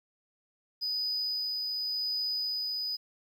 triangle tone with tremolo, 4978 Hz, D#8, in tune, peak -27 dBFS, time 0.81-2.97 s, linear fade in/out 20 ms, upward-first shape sine, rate 0.89 Hz, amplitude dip 25%, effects tanh soft clip ceiling -24 dBFS + 11-bit

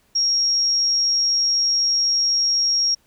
sine tone, 5588 Hz, F8, in tune, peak -16 dBFS, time 0.15-2.95 s, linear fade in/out 10 ms, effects pink hiss -61 dBFS RMS until 3.06 s

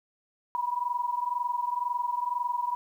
sine tone pair together, 967 / 989 Hz, B5 / B5, -37 / +2 cents, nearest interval unison, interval 39 cents, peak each -29 / -31 dBFS, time 0.55-2.75 s, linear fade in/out 0 ms, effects 10-bit

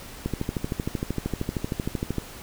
click train, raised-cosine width 3 ms, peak -13 dBFS, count 26, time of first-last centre 0.26-2.183 s, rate 13 Hz, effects pink hiss -42 dBFS RMS until 2.42 s

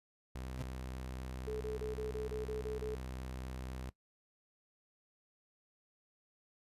sawtooth tone, 64 Hz, C2, 38 cents flat, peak -38 dBFS, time 0.35-3.9 s, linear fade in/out 5 ms
35% pulse tone with exponential growth, 128.8 Hz, C3, 27 cents flat, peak -36 dBFS, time 0.52-0.62 s, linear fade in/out 0 ms, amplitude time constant 21 ms
sine tone bursts, 430 Hz, A4, 40 cents flat, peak -37 dBFS, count 9, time 1.47-2.954 s, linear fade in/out 10 ms, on 140 ms, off 28 ms
effects noise-tail reverb RT60 0.1 s tail -18 dB re dry + resampled to 32000 Hz

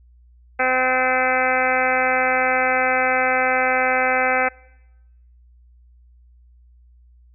harmonic tone with a mistuned harmonic, 257.1 Hz, C4, 30 cents flat, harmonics 1 / 2 / 3 / 4 / 5 / 6 / 7 / 8 / 9 / 10, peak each -32 / -23 / -22 / -33 / -26 / -23 / -30 / -24 / -27 / -31 dBFS, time 0.59-4.49 s, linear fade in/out 10 ms, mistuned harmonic 7, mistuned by -24 cents, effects noise-tail reverb RT60 1.0 s tail -25 dB re dry + added 60 Hz sine -48 dBFS peak until 7.34 s

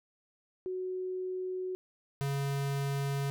sine / square tone pair in turn, 370 / 139.36 Hz, F#4 / C#3, 0 / +10 cents, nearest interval octave + perfect fourth, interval 1690 cents, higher first, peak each -33 / -31 dBFS, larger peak second, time 0.66-1.75 / 2.21-3.3 s, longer neither, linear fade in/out 0 ms, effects none

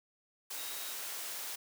sine tone in noise, 3787 Hz, A#7, 27 cents sharp, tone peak -49 dBFS, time 0.57-0.94 s, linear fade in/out 10 ms, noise white, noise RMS -41 dBFS, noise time 0.5-1.56 s, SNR -11 dB, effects high-pass 400 Hz 12 dB/octave

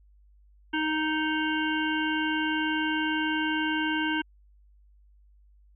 harmonic tone with a mistuned harmonic, 311.1 Hz, D#4, in tune, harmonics 1 / 3 / 5 / 7 / 9 / 10, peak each -28 / -33 / -30 / -38 / -35 / -40 dBFS, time 0.73-4.22 s, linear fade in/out 10 ms, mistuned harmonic 7, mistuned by +17 cents, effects added 50 Hz sine -55 dBFS peak until 5.75 s

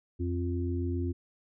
harmonic tone, 87.4 Hz, F2, 2 cents sharp, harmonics 1 / 3 / 4, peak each -30 / -35 / -36 dBFS, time 0.19-1.13 s, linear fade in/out 20 ms, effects none

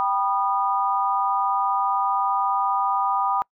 sine chord, G augmented, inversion none, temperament just, 784 / 980 / 1225 Hz, G5 / B5 / D#6, 0 / -14 / -27 cents, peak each -24 dBFS, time 0-3.42 s, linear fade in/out 0 ms, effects noise-tail reverb RT60 0.1 s tail -26 dB re dry

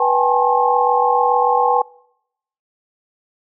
sine tone cluster, 490.6 / 778 / 816 / 863 / 1072 Hz, B4 / G5 / G#5 / A5 / C6, -12 / -13 / -31 / -34 / +42 cents, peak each -19 dBFS, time 0-1.82 s, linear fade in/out 5 ms, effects noise-tail reverb RT60 0.8 s tail -25 dB re dry

